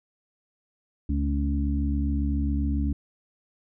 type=harmonic tone with a mistuned harmonic; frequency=70.8 Hz; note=C#2; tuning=37 cents sharp; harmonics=1 / 2 / 3 / 4; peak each=-24 / -36 / -31 / -30 dBFS; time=1.09-2.93 s; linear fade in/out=5 ms; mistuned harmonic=3; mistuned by=+28 cents; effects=none